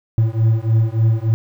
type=beating tone pair; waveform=triangle; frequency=110.2 / 113.6 Hz; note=A2 / A#2; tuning=+3 / -44 cents; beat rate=3.4 Hz; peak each=-14 dBFS; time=0.18-1.34 s; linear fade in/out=0 ms; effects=8-bit